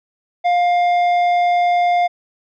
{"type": "tone with tanh clipping", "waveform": "sine", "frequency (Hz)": 705, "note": "F5", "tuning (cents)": 16, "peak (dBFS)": -14, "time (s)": [0.44, 2.08], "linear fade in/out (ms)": 20, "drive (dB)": 9, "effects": []}